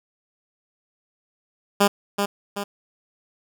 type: tone with echo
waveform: 10% pulse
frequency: 201.9 Hz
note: G#3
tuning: 49 cents flat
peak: -6 dBFS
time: 1.8-1.88 s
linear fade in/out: 10 ms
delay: 380 ms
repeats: 2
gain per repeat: -6 dB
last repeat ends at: 2.64 s
effects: none